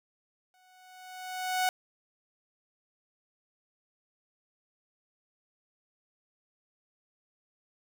sawtooth tone with exponential growth, 740 Hz, F#5, in tune, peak -20 dBFS, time 0.54-1.69 s, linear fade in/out 1 ms, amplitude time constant 250 ms, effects none

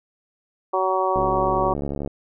harmonic tone, 187.9 Hz, F#3, 27 cents sharp, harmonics 2 / 3 / 4 / 5 / 6, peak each -25 / -25 / -25 / -25 / -25 dBFS, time 0.73-1.74 s, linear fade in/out 10 ms
click train, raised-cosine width 2 ms, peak -15 dBFS, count 66, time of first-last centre 1.16-2.075 s, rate 71 Hz
effects none

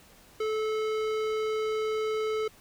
sine tone with tanh clipping, 434.5 Hz, A4, 22 cents flat, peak -29 dBFS, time 0.4-2.48 s, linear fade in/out 5 ms, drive 18 dB, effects pink hiss -56 dBFS RMS until 2.6 s

